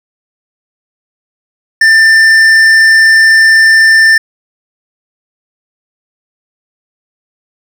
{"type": "tone with hard clipping", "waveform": "triangle", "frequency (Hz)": 1786, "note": "A6", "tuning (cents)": 25, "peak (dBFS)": -4, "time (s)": [1.81, 4.18], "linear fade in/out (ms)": 5, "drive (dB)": 11, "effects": []}